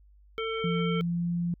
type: harmonic tone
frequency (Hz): 447.6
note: A4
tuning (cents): +30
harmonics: 1 / 3 / 5 / 7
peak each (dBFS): -31 / -36 / -38 / -39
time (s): 0.38-1.01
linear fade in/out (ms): 0
type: tone with pitch glide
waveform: sine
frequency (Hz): 170.9 to 172.59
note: F3 to F3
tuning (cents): -37 to -20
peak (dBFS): -26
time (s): 0.64-1.54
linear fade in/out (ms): 2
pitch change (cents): +17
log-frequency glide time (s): 0.94-1.29
effects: added 50 Hz sine -54 dBFS peak until 1.6 s